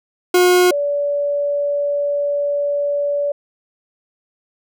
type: tone pair in turn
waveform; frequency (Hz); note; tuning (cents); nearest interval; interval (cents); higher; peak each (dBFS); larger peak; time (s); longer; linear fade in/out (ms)
40% pulse / sine; 360.2 / 575.1; F#4 / D5; -46 / -36; minor sixth; 810; second; -9 / -16; first; 0.34-0.71 / 0.71-3.32; second; 5
effects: none